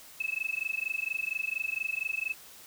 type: tone with amplitude modulation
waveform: sine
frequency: 2600 Hz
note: E7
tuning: 24 cents flat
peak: -26 dBFS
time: 0.2-2.34 s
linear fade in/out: 5 ms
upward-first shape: sine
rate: 24.3 Hz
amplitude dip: 100%
effects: white hiss -51 dBFS RMS until 2.66 s